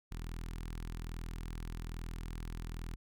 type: tone with notch filter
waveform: sawtooth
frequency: 41.2 Hz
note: E1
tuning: in tune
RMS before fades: -42 dBFS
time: 0.11-2.96 s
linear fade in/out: 10 ms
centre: 580 Hz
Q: 0.92
effects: none